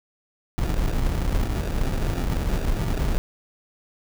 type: noise with sample-and-hold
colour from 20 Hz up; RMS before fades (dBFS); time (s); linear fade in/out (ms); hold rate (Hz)
brown; -23; 0.58-3.18; 0; 1050
effects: none